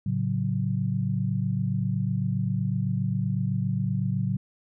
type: chord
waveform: sine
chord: F# minor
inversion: first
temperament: just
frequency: 111 / 138.75 / 185 Hz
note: A2 / C#3 / F#3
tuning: +16 / +2 / 0 cents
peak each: -28 dBFS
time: 0.06-4.37 s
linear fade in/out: 5 ms
effects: none

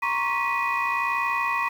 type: tone cluster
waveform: sine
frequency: 938 / 1071 / 1132 / 1951 / 2482 Hz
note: A#5 / C6 / C#6 / B6 / D#7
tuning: +11 / +40 / +36 / -22 / -5 cents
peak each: -28 dBFS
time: 0.02-1.69 s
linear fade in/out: 10 ms
effects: tanh soft clip ceiling -15 dBFS + 8-bit

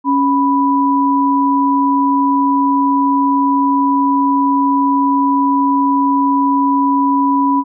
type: tone pair together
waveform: sine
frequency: 277.2 / 987.8 Hz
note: C#4 / B5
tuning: 0 / 0 cents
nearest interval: octave + minor seventh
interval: 2200 cents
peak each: -13 / -13 dBFS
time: 0.04-7.64 s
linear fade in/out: 50 ms
effects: none

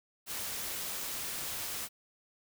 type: noise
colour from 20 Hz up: white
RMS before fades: -38 dBFS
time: 0.26-1.89 s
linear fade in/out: 50 ms
effects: none

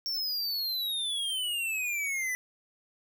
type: exponential sweep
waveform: square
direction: down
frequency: 5520 to 1976 Hz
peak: -30 dBFS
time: 0.06-2.35 s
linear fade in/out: 0 ms
effects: none

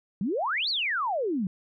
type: exponential two-way sweep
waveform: sine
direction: up then down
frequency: 174.3 to 4699 to 174.3 Hz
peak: -25 dBFS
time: 0.21-1.47 s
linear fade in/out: 2 ms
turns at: 0.69 s
effects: none

